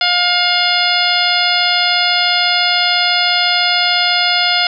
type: harmonic tone with a mistuned harmonic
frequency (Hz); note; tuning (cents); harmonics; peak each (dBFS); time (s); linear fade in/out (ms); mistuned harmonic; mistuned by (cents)
711; F5; +31; 1 / 2 / 3 / 4 / 5 / 6 / 7; -19 / -19 / -19 / -19 / -19 / -19 / -19; 0.01-4.67; 2; 5; -48
effects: none